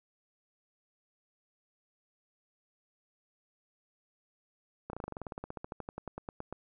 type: slowing click train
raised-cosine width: 1 ms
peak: -25 dBFS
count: 25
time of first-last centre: 4.9-6.526 s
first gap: 32 ms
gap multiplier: 1.06
effects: none